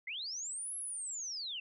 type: linear two-way sweep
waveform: sine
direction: up then down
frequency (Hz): 1965 to 11175 to 2623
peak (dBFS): -38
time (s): 0.07-1.6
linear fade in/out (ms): 5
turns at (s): 0.76
effects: none